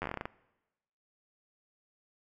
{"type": "slowing click train", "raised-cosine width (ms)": 0.5, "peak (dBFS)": -20, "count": 11, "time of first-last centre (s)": [0.02, 0.255], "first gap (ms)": 10, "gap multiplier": 1.18, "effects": ["noise-tail reverb RT60 1.0 s tail -21 dB re dry"]}